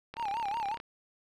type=click train; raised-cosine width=0.3 ms; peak=-25 dBFS; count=24; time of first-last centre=0.14-0.801 s; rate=34.8 Hz
type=tone with vibrato; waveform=triangle; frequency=860 Hz; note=A5; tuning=40 cents flat; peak=-29 dBFS; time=0.16-0.78 s; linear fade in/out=50 ms; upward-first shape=sine; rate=5.4 Hz; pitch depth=160 cents each way
effects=none